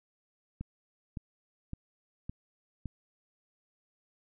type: click train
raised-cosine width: 5 ms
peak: -25 dBFS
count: 5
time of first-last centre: 0.61-2.857 s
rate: 1.78 Hz
effects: none